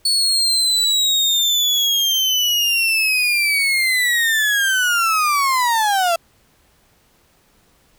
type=linear sweep; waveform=35% pulse; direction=down; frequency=4435 to 659.3 Hz; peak=-13 dBFS; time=0.05-6.16 s; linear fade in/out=5 ms; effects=pink hiss -57 dBFS RMS until 7.98 s